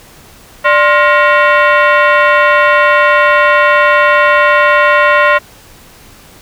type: tone with frequency modulation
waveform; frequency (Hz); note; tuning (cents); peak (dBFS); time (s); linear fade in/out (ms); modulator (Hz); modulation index
sine; 234.3; A#3; +9; -5; 0.64-5.39; 20; 825; 2.4
effects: pink hiss -39 dBFS RMS until 6.41 s